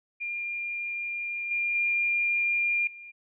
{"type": "tone with level steps", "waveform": "sine", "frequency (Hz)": 2402, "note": "D7", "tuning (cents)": 38, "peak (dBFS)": [-30, -25, -23, -42], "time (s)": [0.2, 3.12], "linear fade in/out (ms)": 20, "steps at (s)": [1.51, 1.75, 2.87], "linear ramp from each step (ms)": 2, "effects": []}